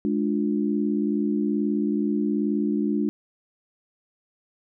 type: chord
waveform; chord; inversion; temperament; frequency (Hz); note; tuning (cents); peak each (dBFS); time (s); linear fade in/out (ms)
sine; D diminished; second; just; 211.4 / 293.7 / 352.4; Ab3 / D4 / F4; +31 / 0 / +16; -24 / -25 / -29; 0.05-3.09; 0
effects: none